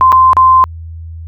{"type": "tone with dropouts", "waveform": "sine", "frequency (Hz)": 1039, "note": "C6", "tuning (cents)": -12, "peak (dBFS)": -3, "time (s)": [0.01, 0.64], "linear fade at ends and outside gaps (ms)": 0, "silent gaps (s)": [[0.12, 0.126], [0.332, 0.368]], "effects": ["added 82 Hz sine -24 dBFS peak until 1.27 s"]}